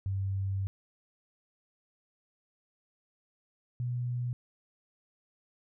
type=tone pair in turn; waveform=sine; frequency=97 / 122.64 Hz; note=G2 / B2; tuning=-18 / -12 cents; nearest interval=major third; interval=406 cents; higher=second; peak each=-29 / -30 dBFS; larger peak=first; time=0.06-0.67 / 3.8-4.33 s; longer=first; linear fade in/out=0 ms; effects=none